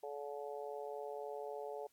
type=harmonic tone; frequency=143.7 Hz; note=D3; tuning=37 cents flat; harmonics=3 / 4 / 5 / 6; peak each=-45 / -47 / -49 / -51 dBFS; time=0.03-1.87 s; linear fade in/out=5 ms; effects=white hiss -75 dBFS RMS until 1.92 s + AAC 64 kbps